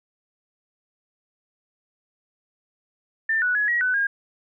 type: tone with pitch steps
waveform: sine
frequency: 1788 / 1475 / 1685 / 1907 / 1500 / 1623 Hz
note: A6 / F#6 / G#6 / A#6 / F#6 / G#6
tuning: +27 / -6 / +25 / +39 / +23 / -40 cents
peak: -19 dBFS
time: 3.29-4.07 s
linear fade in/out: 5 ms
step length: 130 ms
effects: none